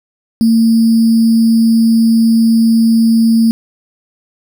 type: tone with sample-and-hold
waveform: sine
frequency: 227 Hz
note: A#3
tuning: 46 cents flat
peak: -6 dBFS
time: 0.41-3.51 s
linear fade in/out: 0 ms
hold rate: 4900 Hz
effects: none